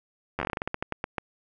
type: slowing click train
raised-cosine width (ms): 0.5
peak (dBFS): -13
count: 16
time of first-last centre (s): 0.39-1.182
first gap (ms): 11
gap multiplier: 1.2
effects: none